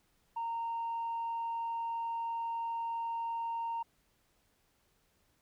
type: tone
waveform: sine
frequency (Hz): 923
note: A#5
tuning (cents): -17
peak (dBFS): -32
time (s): 0.36-3.83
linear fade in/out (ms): 10
effects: tanh soft clip ceiling -31 dBFS + pink hiss -73 dBFS RMS until 5.41 s